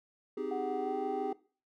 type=chord; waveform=triangle; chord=Ab major seventh; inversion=first; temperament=just; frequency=259.6 / 311.5 / 389.3 / 415.3 Hz; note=C4 / Eb4 / G4 / Ab4; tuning=-13 / +2 / -12 / 0 cents; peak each=-40 / -40 / -36 / -35 dBFS; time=0.37-1.33 s; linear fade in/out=5 ms
type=tone with pitch glide; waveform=sine; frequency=742 to 774.4 Hz; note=F#5 to G5; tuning=+5 to -21 cents; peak=-36 dBFS; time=0.51-1.33 s; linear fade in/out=5 ms; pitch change=+74 cents; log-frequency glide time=0.76-0.98 s
effects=noise-tail reverb RT60 0.4 s tail -20 dB re dry